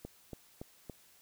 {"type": "click train", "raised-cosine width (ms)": 2, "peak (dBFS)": -29, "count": 4, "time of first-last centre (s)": [0.05, 0.897], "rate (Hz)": 3.54, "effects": ["white hiss -63 dBFS RMS until 1.21 s"]}